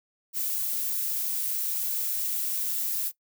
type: noise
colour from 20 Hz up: violet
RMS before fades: -29 dBFS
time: 0.33-3.12 s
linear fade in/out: 50 ms
effects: noise-tail reverb RT60 0.1 s tail -19 dB re dry